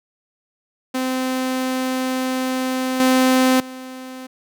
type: tone with level steps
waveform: sawtooth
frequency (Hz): 258.3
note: C4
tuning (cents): -22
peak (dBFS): -16 / -9 / -28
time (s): 0.94-4.27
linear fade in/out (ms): 10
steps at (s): 3 / 3.6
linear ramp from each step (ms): 2
effects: none